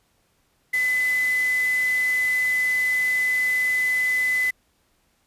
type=tone in noise; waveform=sine; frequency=2012 Hz; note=B6; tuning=32 cents sharp; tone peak=-19 dBFS; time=0.73-4.51 s; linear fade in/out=10 ms; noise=white; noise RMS=-37 dBFS; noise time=0.73-4.51 s; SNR=+15 dB; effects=pink hiss -66 dBFS RMS until 5.26 s + resampled to 32000 Hz